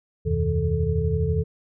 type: tone cluster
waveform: sine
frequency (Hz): 78.7 / 91 / 123.5 / 157.4 / 437.9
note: D#2 / F#2 / B2 / D#3 / A4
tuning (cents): +20 / -28 / 0 / +20 / -8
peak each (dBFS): -25 / -26 / -30 / -26 / -27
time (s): 0.25-1.44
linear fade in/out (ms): 20
effects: none